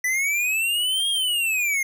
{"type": "linear two-way sweep", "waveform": "square", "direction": "up then down", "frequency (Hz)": [1969, 3271, 2106], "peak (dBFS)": -21, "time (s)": [0.04, 1.83], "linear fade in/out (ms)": 5, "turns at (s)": 1.09, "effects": []}